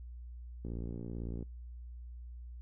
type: click train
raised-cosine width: 3 ms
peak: -29 dBFS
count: 46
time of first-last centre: 0.65-1.426 s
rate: 58 Hz
effects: noise-tail reverb RT60 0.2 s tail -24 dB re dry + added 60 Hz sine -44 dBFS peak until 2.61 s